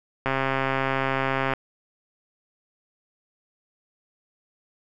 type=click train; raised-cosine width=0.5 ms; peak=-9 dBFS; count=172; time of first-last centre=0.26-1.536 s; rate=134 Hz; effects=none